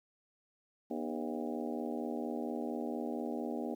harmonic tone with a mistuned harmonic, 80 Hz, D#2, 49 cents sharp, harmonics 3 / 4 / 5 / 6 / 7 / 8 / 9 / 10, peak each -39 / -41 / -43 / -45 / -46 / -47 / -48 / -49 dBFS, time 0.9-3.75 s, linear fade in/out 10 ms, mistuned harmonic 4, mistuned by -87 cents, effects 11-bit

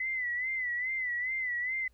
sine tone with vibrato, 2007 Hz, B6, 27 cents sharp, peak -30 dBFS, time 0-1.88 s, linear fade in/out 5 ms, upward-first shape sine, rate 2.4 Hz, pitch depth 78 cents each way, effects added 60 Hz sine -62 dBFS peak until 1.93 s + pink hiss -73 dBFS RMS until 1.93 s

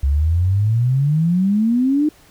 sine exponential sweep, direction up, 66.7 to 309.8 Hz, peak -13 dBFS, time 0.03-2.09 s, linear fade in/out 5 ms, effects pink hiss -50 dBFS RMS until 2.3 s

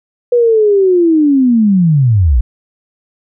sine linear sweep, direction down, 490.8 to 51.91 Hz, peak -6 dBFS, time 0.32-2.41 s, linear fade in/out 5 ms, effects none

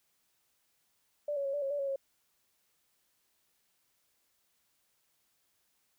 sine tone with pitch steps, 587 / 559 / 549 / 580 / 546 / 578 / 553 / 545 Hz, D5 / C#5 / C#5 / D5 / C#5 / D5 / C#5 / C#5, -1 / +14 / -17 / -22 / -26 / -28 / -4 / -29 cents, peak -31 dBFS, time 1.28-1.96 s, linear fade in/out 5 ms, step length 85 ms, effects white hiss -75 dBFS RMS until 5.98 s

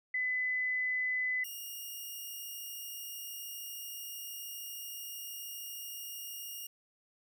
sine / 5% pulse tone pair in turn, 2009 / 2841 Hz, B6 / F7, +29 / +29 cents, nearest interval tritone, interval 600 cents, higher second, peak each -30 / -32 dBFS, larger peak first, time 0.14-1.44 / 1.44-6.67 s, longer second, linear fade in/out 5 ms, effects none

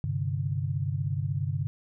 sine chord, G suspended fourth, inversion none, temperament equal with one note detuned, 98 / 130.81 / 147.34 Hz, G2 / C3 / D3, 0 / 0 / +6 cents, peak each -31 dBFS, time 0.04-1.67 s, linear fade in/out 0 ms, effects none

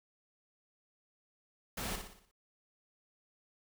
pink noise with echo, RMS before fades -39 dBFS, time 1.77-1.96 s, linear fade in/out 5 ms, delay 59 ms, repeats 6, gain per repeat -6 dB, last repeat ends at 2.314 s, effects none

